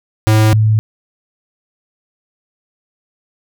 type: tone pair in turn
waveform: square / sine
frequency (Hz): 108.7 / 108.7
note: A2 / A2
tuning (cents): -21 / -21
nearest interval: unison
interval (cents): 0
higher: neither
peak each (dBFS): -8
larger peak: neither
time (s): 0.27-0.53 / 0.53-0.79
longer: neither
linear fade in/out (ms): 0
effects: none